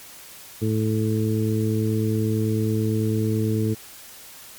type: harmonic tone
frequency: 109.1 Hz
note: A2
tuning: 14 cents flat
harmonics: 1 / 2 / 3 / 4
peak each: -22 / -25 / -27 / -28 dBFS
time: 0.61-3.75 s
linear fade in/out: 20 ms
effects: white hiss -43 dBFS RMS until 4.58 s + MP3 96 kbps